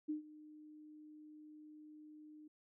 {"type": "tone with ADSR envelope", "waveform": "sine", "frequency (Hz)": 304.5, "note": "D#4", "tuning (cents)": -37, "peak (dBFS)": -35, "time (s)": [0.08, 2.48], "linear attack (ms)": 19, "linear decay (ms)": 120, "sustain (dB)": -19, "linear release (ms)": 7, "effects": []}